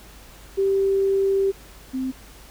sine tone pair in turn, 390.4 / 260.6 Hz, G4 / C4, -7 / -7 cents, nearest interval perfect fifth, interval 700 cents, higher first, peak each -17 / -23 dBFS, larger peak first, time 0.57-1.52 / 1.93-2.12 s, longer first, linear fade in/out 20 ms, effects added 50 Hz sine -47 dBFS peak until 2.5 s + pink hiss -47 dBFS RMS until 2.5 s

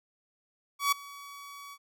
sawtooth tone with ADSR envelope, 1133 Hz, C#6, 37 cents sharp, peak -18 dBFS, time 0.79-1.78 s, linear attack 130 ms, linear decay 8 ms, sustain -22 dB, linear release 52 ms, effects none

